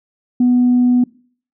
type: tone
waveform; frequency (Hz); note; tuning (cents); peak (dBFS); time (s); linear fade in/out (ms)
sine; 246.9; B3; 0; -8; 0.4-1.04; 5
effects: noise-tail reverb RT60 0.5 s tail -24 dB re dry + tanh soft clip ceiling -6 dBFS